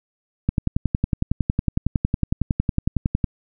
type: click train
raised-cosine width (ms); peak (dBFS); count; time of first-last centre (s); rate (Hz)
5; -6; 31; 0.49-3.242; 10.9
effects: none